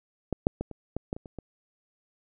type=clicks; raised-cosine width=2 ms; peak=-14 / -7 / -17 / -26 / -17 / -16 / -25 / -30 / -24 dBFS; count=9; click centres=0.327 / 0.469 / 0.61 / 0.713 / 0.966 / 1.129 / 1.165 / 1.258 / 1.387 s; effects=none